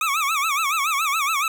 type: tone with vibrato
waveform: 25% pulse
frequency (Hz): 1205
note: D6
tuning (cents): +44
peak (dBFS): -16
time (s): 0.01-1.48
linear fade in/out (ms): 2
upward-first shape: sine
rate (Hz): 7.1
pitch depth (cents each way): 170
effects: none